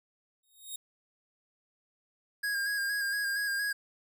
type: tone with exponential growth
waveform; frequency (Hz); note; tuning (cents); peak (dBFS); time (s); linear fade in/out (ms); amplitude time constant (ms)
5% pulse; 3729; A#7; 0; -27; 0.43-0.76; 5; 70
type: tone with vibrato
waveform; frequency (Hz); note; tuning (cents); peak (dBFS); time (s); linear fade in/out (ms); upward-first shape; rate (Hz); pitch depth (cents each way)
square; 1632; G#6; -31; -30; 2.43-3.73; 10; square; 4.3; 26
effects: none